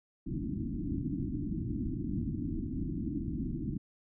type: low-pass noise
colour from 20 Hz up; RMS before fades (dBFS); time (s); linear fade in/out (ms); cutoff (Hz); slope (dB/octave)
white; -35; 0.26-3.78; 10; 330; 96
effects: none